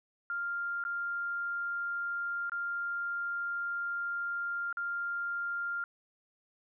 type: tone with dropouts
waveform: sine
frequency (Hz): 1396.9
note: F6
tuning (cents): 0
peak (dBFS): -32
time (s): 0.3-5.84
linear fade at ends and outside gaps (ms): 1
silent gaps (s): 0.839-0.85 / 2.496-2.519 / 4.727-4.771
effects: none